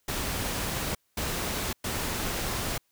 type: noise bursts at uneven times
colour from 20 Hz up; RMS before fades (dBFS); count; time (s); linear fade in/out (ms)
pink; -31; 3; 0.08-0.95 / 1.17-1.73 / 1.84-2.78; 5
effects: white hiss -72 dBFS RMS until 2.91 s